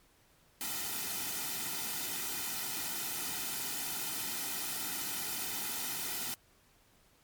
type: noise with comb filter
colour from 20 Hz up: white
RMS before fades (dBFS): -37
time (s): 0.61-6.34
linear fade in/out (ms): 0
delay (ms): 1.8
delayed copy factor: -0.75
effects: pink hiss -66 dBFS RMS until 7.23 s + MP3 96 kbps